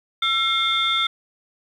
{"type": "tone cluster", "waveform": "sine", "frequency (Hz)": [1346, 2131, 3267, 3562], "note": ["E6", "C7", "G#7", "A7"], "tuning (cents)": [36, 31, -29, 21], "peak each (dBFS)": [-23, -25, -29, -20], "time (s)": [0.22, 1.07], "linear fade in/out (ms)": 5, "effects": ["tanh soft clip ceiling -10 dBFS", "9-bit"]}